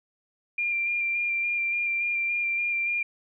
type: tone with vibrato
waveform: sine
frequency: 2387 Hz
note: D7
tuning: 28 cents sharp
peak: -24 dBFS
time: 0.58-3.03 s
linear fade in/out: 5 ms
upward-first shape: square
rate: 3.5 Hz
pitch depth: 15 cents each way
effects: none